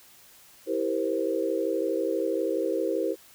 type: chord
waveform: sine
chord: C dominant seventh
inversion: first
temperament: just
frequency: 327 / 392.4 / 470.9 / 523.3 Hz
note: E4 / G4 / Bb4 / C5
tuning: -14 / +2 / +18 / 0 cents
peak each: -30 dBFS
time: 0.66-3.16 s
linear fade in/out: 50 ms
effects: white hiss -54 dBFS RMS until 3.34 s